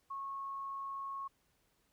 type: tone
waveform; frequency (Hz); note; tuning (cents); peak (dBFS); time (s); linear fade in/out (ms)
sine; 1096; C#6; -20; -39; 0.1-1.28; 10
effects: pink hiss -75 dBFS RMS until 1.92 s